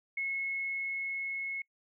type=tone with level ramp; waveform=sine; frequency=2181 Hz; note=C#7; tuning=29 cents flat; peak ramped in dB=-31 to -34 dBFS; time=0.17-1.62 s; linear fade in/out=5 ms; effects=noise-tail reverb RT60 0.1 s tail -25 dB re dry